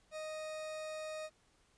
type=tone; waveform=40% pulse; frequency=622.3 Hz; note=D#5; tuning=in tune; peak=-40 dBFS; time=0.11-1.3 s; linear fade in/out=50 ms; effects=pink hiss -71 dBFS RMS until 1.77 s + resampled to 22050 Hz